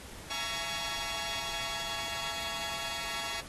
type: chord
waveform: 10% pulse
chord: A# half-diminished seventh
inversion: second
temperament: just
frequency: 671.3 / 839.1 / 932.3 / 1118.8 Hz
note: E5 / G#5 / A#5 / C#6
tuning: +31 / +18 / 0 / +16 cents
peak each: -33 dBFS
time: 0.3-3.41 s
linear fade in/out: 10 ms
effects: pink hiss -48 dBFS RMS until 3.48 s + AAC 32 kbps